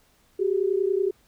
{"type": "tone pair together", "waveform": "sine", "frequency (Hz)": [374.8, 405.4], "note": ["F#4", "G#4"], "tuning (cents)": [22, -42], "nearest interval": "minor second", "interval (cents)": 136, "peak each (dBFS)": [-23, -24], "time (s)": [0.39, 1.11], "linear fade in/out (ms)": 10, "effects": ["pink hiss -62 dBFS RMS until 1.27 s"]}